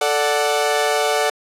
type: chord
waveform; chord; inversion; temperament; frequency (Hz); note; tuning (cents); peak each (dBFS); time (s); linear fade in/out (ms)
sawtooth; D major; second; equal; 440 / 587.3 / 740; A4 / D5 / F#5; 0 / 0 / 0; -17; 0.01-1.3; 5
effects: low-pass 12000 Hz 12 dB/octave